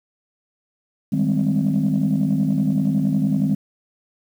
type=chord; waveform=sine; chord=Ab major seventh; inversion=second; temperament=equal with one note detuned; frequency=155.56 / 196 / 206.8 / 261.6 Hz; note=Eb3 / G3 / Ab3 / C4; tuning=0 / 0 / -7 / 0 cents; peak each=-21 dBFS; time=1.12-3.55 s; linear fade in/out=10 ms; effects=tanh soft clip ceiling -11 dBFS + 8-bit